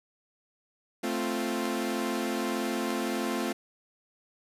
sawtooth chord, F major, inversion first, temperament equal with one note detuned, 220 / 261.6 / 348 Hz, A3 / C4 / F4, 0 / 0 / -6 cents, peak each -29 dBFS, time 1.03-3.53 s, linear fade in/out 10 ms, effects resampled to 32000 Hz + 9-bit

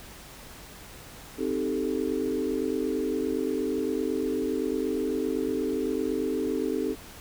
sine chord, A half-diminished seventh, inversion first, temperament equal, 261.6 / 311.1 / 392 / 440 Hz, C4 / Eb4 / G4 / A4, 0 / 0 / 0 / 0 cents, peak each -31 dBFS, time 1.37-6.96 s, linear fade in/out 50 ms, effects added 49 Hz sine -54 dBFS peak until 7.2 s + pink hiss -46 dBFS RMS until 7.2 s

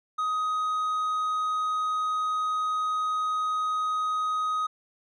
triangle tone, 1255 Hz, D#6, 15 cents sharp, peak -23 dBFS, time 0.18-4.67 s, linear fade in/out 10 ms, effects resampled to 22050 Hz

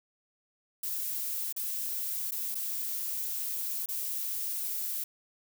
violet noise with dropouts, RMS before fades -34 dBFS, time 0.83-5.04 s, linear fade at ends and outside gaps 5 ms, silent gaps 1.526-1.563 / 2.31-2.319 / 2.546-2.552 / 3.86-3.887 s, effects none

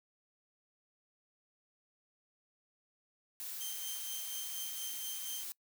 blue noise, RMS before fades -43 dBFS, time 3.4-5.52 s, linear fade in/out 0 ms
15% pulse tone with tremolo, 3139 Hz, G7, 2 cents sharp, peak -33 dBFS, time 3.6-5.44 s, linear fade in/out 10 ms, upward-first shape sine, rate 4.2 Hz, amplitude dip 55%
effects noise-tail reverb RT60 0.1 s tail -24 dB re dry

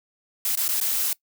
blue noise with dropouts, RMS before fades -24 dBFS, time 0.45-1.13 s, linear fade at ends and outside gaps 2 ms, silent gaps 0.554-0.573 / 0.681-0.688 / 0.802-0.811 s, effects noise-tail reverb RT60 0.1 s tail -22 dB re dry

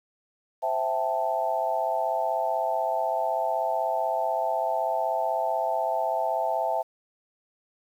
sine chord, A minor seventh, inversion first, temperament equal, 523.3 / 659.3 / 784 / 880 Hz, C5 / E5 / G5 / A5, 0 / 0 / 0 / 0 cents, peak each -33 / -27 / -30 / -29 dBFS, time 0.62-6.83 s, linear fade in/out 20 ms, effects 9-bit

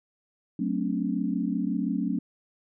sine chord, D dominant seventh, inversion first, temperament equal with one note detuned, 185 / 220 / 261.6 / 287.3 Hz, F#3 / A3 / C4 / D4, 0 / 0 / 0 / -38 cents, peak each -30 / -30 / -31 / -31 dBFS, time 0.59-2.19 s, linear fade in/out 5 ms, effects none

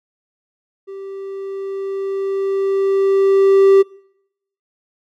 triangle tone with level ramp, 390.4 Hz, G4, 7 cents flat, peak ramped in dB -27 to -4 dBFS, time 0.87-3.83 s, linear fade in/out 20 ms, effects noise-tail reverb RT60 0.8 s tail -25 dB re dry

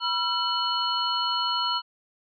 sine tone cluster, 976 / 1353 / 2988 / 4296 Hz, B5 / E6 / F#7 / C8, -21 / +45 / +16 / +45 cents, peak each -29 dBFS, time 0-1.82 s, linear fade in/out 50 ms, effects none

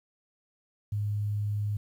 sine tone, 103.83 Hz, G#2, in tune, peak -27 dBFS, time 0.92-1.77 s, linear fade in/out 5 ms, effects 10-bit

